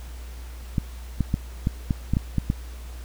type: clicks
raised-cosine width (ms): 5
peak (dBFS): -9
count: 9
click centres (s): 0.782 / 1.207 / 1.341 / 1.671 / 1.908 / 2.136 / 2.169 / 2.383 / 2.501
effects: added 60 Hz sine -35 dBFS peak until 3.04 s + pink hiss -48 dBFS RMS until 3.04 s